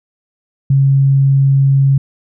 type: tone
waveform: sine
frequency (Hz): 136.9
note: C#3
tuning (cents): -21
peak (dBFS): -7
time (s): 0.7-1.98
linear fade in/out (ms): 5
effects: none